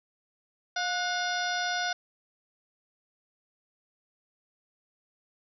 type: harmonic tone with a mistuned harmonic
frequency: 711 Hz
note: F5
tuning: 31 cents sharp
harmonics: 1 / 2 / 3 / 4 / 5 / 6 / 7 / 8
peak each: -32 / -31 / -41 / -44 / -37 / -42 / -39 / -40 dBFS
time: 0.76-1.93 s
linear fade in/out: 5 ms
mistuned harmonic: 2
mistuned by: +59 cents
effects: none